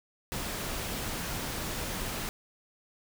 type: noise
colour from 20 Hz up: pink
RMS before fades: -35 dBFS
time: 0.32-2.29 s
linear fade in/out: 0 ms
effects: none